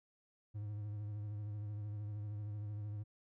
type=tone with vibrato; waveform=triangle; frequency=104.4 Hz; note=G#2; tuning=10 cents sharp; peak=-38 dBFS; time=0.54-3.04 s; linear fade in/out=20 ms; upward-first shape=triangle; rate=13 Hz; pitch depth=47 cents each way; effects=none